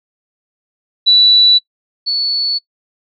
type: tone pair in turn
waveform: sine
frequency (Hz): 3951 / 4435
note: B7 / C#8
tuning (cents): 0 / 0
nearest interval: major second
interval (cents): 200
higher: second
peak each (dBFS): -5 / -13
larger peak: first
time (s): 1.06-1.59 / 2.06-2.59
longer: neither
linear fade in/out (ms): 20
effects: noise-tail reverb RT60 0.1 s tail -24 dB re dry